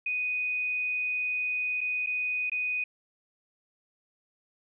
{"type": "tone with dropouts", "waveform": "sine", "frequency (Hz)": 2489, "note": "D#7", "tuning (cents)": 0, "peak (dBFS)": -27, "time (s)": [0.06, 2.84], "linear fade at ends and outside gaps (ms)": 5, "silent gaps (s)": [[1.808, 1.812], [2.063, 2.07], [2.498, 2.517]], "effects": []}